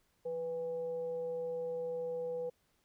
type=tone with frequency modulation; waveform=sine; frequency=493.9 Hz; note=B4; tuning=in tune; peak=-35 dBFS; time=0.25-2.5 s; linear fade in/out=10 ms; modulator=322 Hz; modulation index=0.25; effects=pink hiss -75 dBFS RMS until 2.84 s